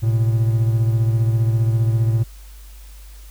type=beating tone pair; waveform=triangle; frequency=111.9 / 126.9 Hz; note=A2 / B2; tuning=+30 / +47 cents; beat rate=15 Hz; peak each=-13 / -22 dBFS; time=0.02-2.24 s; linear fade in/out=20 ms; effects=added 50 Hz sine -37 dBFS peak until 3.3 s + white hiss -49 dBFS RMS until 3.3 s